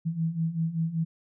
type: beating tone pair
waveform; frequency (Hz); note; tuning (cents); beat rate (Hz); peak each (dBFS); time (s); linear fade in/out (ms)
sine; 160.3 / 165.5; E3 / E3; -48 / +7; 5.2; -31 / -27; 0.05-1.05; 20
effects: none